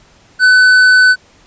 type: tone with hard clipping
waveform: sine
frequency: 1505 Hz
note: F#6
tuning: 29 cents sharp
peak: -6 dBFS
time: 0.39-1.16 s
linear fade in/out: 50 ms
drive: 7 dB
effects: pink hiss -47 dBFS RMS until 1.46 s + resampled to 16000 Hz